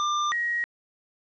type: tone pair in turn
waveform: square / sine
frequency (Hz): 1193 / 1893.8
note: D6 / A#6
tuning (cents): +27 / +27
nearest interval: minor sixth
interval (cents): 800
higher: second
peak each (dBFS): -24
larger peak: neither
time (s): 0-0.32 / 0.32-0.64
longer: neither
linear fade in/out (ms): 0
effects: resampled to 16000 Hz + 9-bit